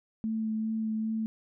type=tone with vibrato; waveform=sine; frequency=220 Hz; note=A3; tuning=in tune; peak=-28 dBFS; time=0.24-1.26 s; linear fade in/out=0 ms; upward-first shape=sine; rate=2.5 Hz; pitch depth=13 cents each way; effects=none